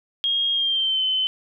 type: tone with pitch glide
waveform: sine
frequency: 3254 to 3054 Hz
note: G#7 to G7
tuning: -36 to -46 cents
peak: -19 dBFS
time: 0.24-1.27 s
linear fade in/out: 0 ms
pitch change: -110 cents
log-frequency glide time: 0.52-1.03 s
effects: none